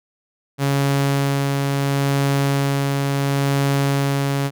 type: tone with tremolo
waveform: sawtooth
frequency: 139.3 Hz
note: C#3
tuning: 9 cents sharp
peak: -12 dBFS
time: 0.58-4.51 s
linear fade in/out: 50 ms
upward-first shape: sine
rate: 0.72 Hz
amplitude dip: 25%
effects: none